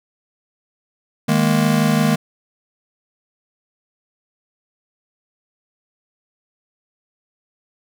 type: chord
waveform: square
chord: D# suspended fourth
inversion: none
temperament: just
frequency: 155.56 / 207.4 / 233.3 Hz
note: D#3 / G#3 / A#3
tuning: 0 / -2 / +2 cents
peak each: -19 dBFS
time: 1.28-2.16 s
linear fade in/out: 10 ms
effects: none